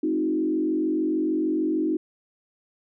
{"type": "tone with frequency modulation", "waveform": "sine", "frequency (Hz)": 313.9, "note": "D#4", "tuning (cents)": 15, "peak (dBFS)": -21, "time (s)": [0.03, 1.97], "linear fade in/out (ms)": 5, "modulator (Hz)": 46.6, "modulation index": 1, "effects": []}